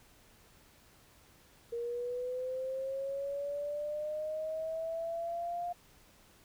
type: linear sweep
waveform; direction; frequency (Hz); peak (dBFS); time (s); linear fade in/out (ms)
sine; up; 467.3 to 705; -34; 1.72-5.73; 10
effects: pink hiss -62 dBFS RMS until 6.44 s